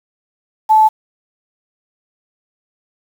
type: tone with quantisation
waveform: sine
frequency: 869 Hz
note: A5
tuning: 22 cents flat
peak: -6 dBFS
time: 0.69-0.89 s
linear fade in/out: 20 ms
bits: 6
effects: none